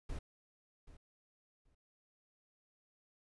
brown noise with echo, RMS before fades -41 dBFS, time 0.09-0.19 s, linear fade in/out 5 ms, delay 780 ms, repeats 2, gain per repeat -15 dB, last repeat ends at 1.75 s, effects resampled to 24000 Hz

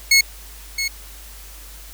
20% pulse tone with echo, 2185 Hz, C#7, 26 cents flat, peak -5 dBFS, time 0.11-0.21 s, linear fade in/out 5 ms, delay 670 ms, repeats 1, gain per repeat -10 dB, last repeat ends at 0.88 s, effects added 50 Hz sine -39 dBFS peak until 1.93 s + white hiss -42 dBFS RMS until 1.93 s

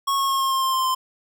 square tone with pitch steps, 1100 / 1091.1 / 1082.4 / 1073.6 / 1065 / 1056.4 / 1047.9 / 1039.5 Hz, C#6 / C#6 / C#6 / C6 / C6 / C6 / C6 / C6, -14 / -28 / -42 / +44 / +30 / +16 / +2 / -12 cents, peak -20 dBFS, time 0.07-0.95 s, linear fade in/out 10 ms, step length 110 ms, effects none

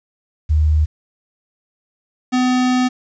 sine / square tone pair in turn, 76.8 / 252.3 Hz, D#2 / B3, -22 / +37 cents, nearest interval octave + major sixth, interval 2059 cents, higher second, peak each -11 / -14 dBFS, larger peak first, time 0.49-0.86 / 2.32-2.89 s, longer second, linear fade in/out 20 ms, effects resampled to 16000 Hz + 8-bit

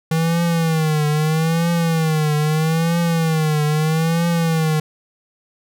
square tone with vibrato, 159.9 Hz, D#3, 48 cents sharp, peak -16 dBFS, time 0.11-4.8 s, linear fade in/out 5 ms, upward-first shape triangle, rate 0.78 Hz, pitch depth 120 cents each way, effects none

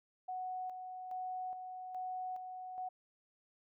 sine tone with tremolo, 740 Hz, F#5, in tune, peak -38 dBFS, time 0.28-2.89 s, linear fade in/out 10 ms, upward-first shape square, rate 1.2 Hz, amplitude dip 45%, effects none

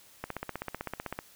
click train, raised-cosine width 0.5 ms, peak -19 dBFS, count 16, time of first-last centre 0.24-1.189 s, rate 15.8 Hz, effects white hiss -57 dBFS RMS until 1.35 s

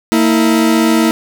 40% pulse tone pair together, 228.4 / 324.1 Hz, A#3 / E4, -35 / -29 cents, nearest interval tritone, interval 606 cents, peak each -11 dBFS, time 0.12-1.11 s, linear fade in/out 0 ms, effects 7-bit

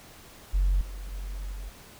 sine tone with level steps, 46.25 Hz, F#1, in tune, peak -19 / -35 / -32 / -34 dBFS, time 0.53-1.7 s, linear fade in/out 20 ms, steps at 0.81 / 1.12 / 1.52 s, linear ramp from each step 2 ms, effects tanh soft clip ceiling -17 dBFS + pink hiss -50 dBFS RMS until 1.99 s

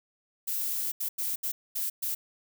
violet noise bursts at uneven times, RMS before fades -31 dBFS, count 6, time 0.47-0.92 / 1-1.09 / 1.18-1.36 / 1.43-1.52 / 1.75-1.9 / 2.02-2.15 s, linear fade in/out 10 ms, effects none

